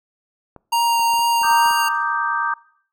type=clicks; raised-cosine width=1 ms; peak=-25 dBFS; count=9; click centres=0.563 / 0.996 / 1.139 / 1.193 / 1.416 / 1.449 / 1.512 / 1.661 / 1.71 s
type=tone with vibrato; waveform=square; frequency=932.3 Hz; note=A#5; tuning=in tune; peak=-16 dBFS; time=0.72-1.89 s; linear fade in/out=10 ms; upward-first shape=triangle; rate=2.3 Hz; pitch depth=11 cents each way
type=chord; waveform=sine; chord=Eb major seventh; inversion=second; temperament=equal; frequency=932.3 / 1174.7 / 1244.5 / 1568 Hz; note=Bb5 / D6 / Eb6 / G6; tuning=0 / 0 / 0 / 0 cents; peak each=-24 / -23 / -27 / -23 dBFS; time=1.43-2.54 s; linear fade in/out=5 ms
effects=noise-tail reverb RT60 0.6 s tail -22 dB re dry